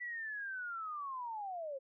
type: linear sweep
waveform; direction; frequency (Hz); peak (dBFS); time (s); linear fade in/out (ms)
sine; down; 1975.5 to 520; -39; 0-1.79; 20
effects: none